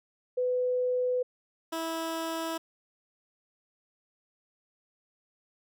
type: tone pair in turn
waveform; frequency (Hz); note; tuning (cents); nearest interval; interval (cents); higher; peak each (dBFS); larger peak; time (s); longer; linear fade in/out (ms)
sine / 15% pulse; 500 / 326.8; B4 / E4; +21 / -15; perfect fifth; 736; first; -25; neither; 0.37-1.23 / 1.72-2.58; neither; 10
effects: none